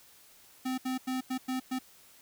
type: tone bursts at uneven times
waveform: square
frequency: 257.9 Hz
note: C4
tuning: 25 cents flat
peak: -31 dBFS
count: 6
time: 0.65-0.78 / 0.85-0.98 / 1.07-1.21 / 1.3-1.38 / 1.48-1.6 / 1.71-1.79 s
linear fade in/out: 10 ms
effects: white hiss -58 dBFS RMS until 2.21 s